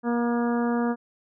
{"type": "harmonic tone with a mistuned harmonic", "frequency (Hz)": 237.5, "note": "A#3", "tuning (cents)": 33, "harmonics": [1, 2, 3, 4, 5, 6, 7], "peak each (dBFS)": [-23, -29, -33, -35, -37, -39, -40], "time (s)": [0.03, 0.96], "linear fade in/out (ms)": 50, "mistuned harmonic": 5, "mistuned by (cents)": 15, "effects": []}